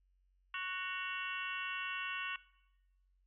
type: harmonic tone with a mistuned harmonic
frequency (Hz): 370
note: F#4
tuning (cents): 0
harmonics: 3 / 4 / 5 / 6 / 7 / 8 / 9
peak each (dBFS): -44 / -44 / -47 / -49 / -43 / -48 / -55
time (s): 0.54-2.36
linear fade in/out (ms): 2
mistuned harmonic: 7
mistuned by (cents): +88
effects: noise-tail reverb RT60 1.0 s tail -20 dB re dry + added 46 Hz sine -70 dBFS peak until 3.26 s